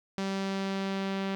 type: tone with low-pass filter sweep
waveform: sawtooth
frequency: 194.2 Hz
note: G3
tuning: 16 cents flat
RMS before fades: -32 dBFS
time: 0.18-1.35 s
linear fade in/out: 0 ms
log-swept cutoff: 5500 to 3500 Hz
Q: 1.2
effects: 11-bit